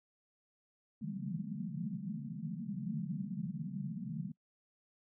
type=band-pass noise; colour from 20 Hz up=pink; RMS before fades=-40 dBFS; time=1.01-4.32 s; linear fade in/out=10 ms; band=140 to 230 Hz; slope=96 dB/octave; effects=noise-tail reverb RT60 0.1 s tail -23 dB re dry